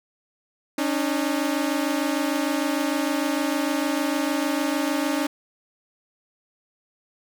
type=tone pair together; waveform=sawtooth; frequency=277.1 / 303.7 Hz; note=C#4 / D#4; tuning=-1 / -42 cents; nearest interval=major second; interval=159 cents; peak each=-21 dBFS; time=0.78-5.27 s; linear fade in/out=5 ms; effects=none